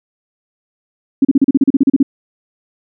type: tone bursts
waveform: sine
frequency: 272.4 Hz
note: C#4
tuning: 30 cents flat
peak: -5 dBFS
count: 13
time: 1.22-2.029 s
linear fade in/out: 5 ms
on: 29 ms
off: 36 ms
effects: none